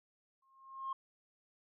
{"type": "tone with exponential growth", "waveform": "sine", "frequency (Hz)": 1071, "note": "C6", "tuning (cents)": 40, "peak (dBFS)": -33, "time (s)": [0.42, 0.93], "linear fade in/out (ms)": 5, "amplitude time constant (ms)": 110, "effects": ["tanh soft clip ceiling -32 dBFS"]}